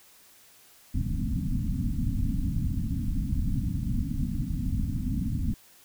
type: low-pass noise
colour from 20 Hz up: pink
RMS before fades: -28 dBFS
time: 0.94-5.54 s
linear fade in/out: 5 ms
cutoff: 280 Hz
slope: 96 dB/octave
effects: white hiss -56 dBFS RMS until 5.84 s